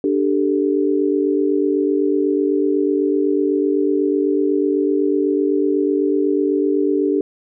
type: chord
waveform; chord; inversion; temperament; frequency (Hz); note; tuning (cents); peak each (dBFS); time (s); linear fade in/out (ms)
sine; D suspended fourth; none; equal; 293.7 / 392 / 440; D4 / G4 / A4; 0 / 0 / 0; -18 / -18 / -22; 0.04-7.21; 2
effects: none